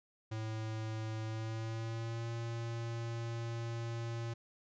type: tone with pitch glide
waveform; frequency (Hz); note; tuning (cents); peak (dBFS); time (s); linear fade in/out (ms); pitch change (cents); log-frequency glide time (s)
square; 110 to 116.14; A2 to A#2; 0 to -6; -38; 0.31-4.34; 10; +94; 1.25-2.29
effects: resampled to 16000 Hz